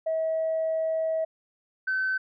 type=tone pair in turn; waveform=sine; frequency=643 / 1529.3 Hz; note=E5 / G6; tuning=-43 / -43 cents; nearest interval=octave + minor third; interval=1500 cents; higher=second; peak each=-23 dBFS; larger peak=neither; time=0.06-1.25 / 1.87-2.18 s; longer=first; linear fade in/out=10 ms; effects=tanh soft clip ceiling -20 dBFS